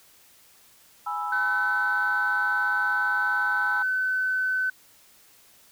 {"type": "chord", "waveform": "sine", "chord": "E major", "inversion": "first", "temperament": "equal", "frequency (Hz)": [830.6, 987.8, 1318.5], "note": ["G#5", "B5", "E6"], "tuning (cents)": [0, 0, 0], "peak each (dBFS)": [-31, -33, -30], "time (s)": [1.06, 3.83], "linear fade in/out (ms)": 10}
{"type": "tone", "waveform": "sine", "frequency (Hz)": 1516, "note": "F#6", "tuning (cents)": 42, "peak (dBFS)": -22, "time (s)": [1.32, 4.7], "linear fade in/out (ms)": 5}
{"effects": ["tanh soft clip ceiling -15 dBFS", "white hiss -56 dBFS RMS until 5.71 s"]}